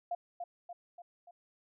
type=tone with echo; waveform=sine; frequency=700 Hz; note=F5; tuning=4 cents sharp; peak=-32 dBFS; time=0.11-0.15 s; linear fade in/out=5 ms; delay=290 ms; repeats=4; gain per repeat=-5 dB; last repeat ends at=1.31 s; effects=none